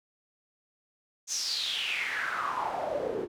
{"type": "noise with band-pass filter sweep", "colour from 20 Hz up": "pink", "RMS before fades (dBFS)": -32, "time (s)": [1.27, 3.28], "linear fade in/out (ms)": 50, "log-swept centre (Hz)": [6500, 360], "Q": 6.4, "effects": []}